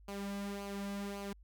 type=tone with flanger; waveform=sawtooth; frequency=200 Hz; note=G3; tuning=35 cents sharp; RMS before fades=-41 dBFS; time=0.08-1.33 s; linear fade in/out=5 ms; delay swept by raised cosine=0.54 to 2.84 ms; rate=1.8 Hz; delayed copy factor=-0.55; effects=added 50 Hz sine -56 dBFS peak until 1.43 s